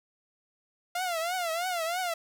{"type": "tone with vibrato", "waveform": "sawtooth", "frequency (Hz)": 693, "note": "F5", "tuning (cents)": -14, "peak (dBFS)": -25, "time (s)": [0.95, 2.14], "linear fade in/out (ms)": 5, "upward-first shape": "triangle", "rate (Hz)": 3.1, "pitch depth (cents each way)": 150, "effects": []}